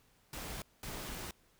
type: noise bursts at uneven times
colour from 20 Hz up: pink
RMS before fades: -43 dBFS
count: 2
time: 0.33-0.62 / 0.83-1.31 s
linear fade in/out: 2 ms
effects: pink hiss -69 dBFS RMS until 1.59 s